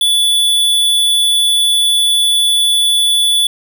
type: tone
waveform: square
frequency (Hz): 3452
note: A7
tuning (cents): -34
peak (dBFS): -10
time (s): 0.01-3.47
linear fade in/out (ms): 2
effects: none